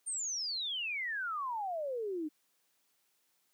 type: exponential sweep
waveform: sine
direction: down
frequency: 9030 to 293.7 Hz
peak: -34 dBFS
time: 0.06-2.29 s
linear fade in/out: 20 ms
effects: white hiss -75 dBFS RMS until 3.53 s + high-pass 150 Hz 12 dB/octave